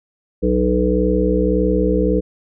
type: harmonic tone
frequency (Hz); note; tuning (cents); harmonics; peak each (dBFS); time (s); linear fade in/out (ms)
61.74; B1; 0; 1 / 3 / 5 / 7 / 8; -20 / -20 / -20 / -20 / -20; 0.42-2.21; 20
effects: none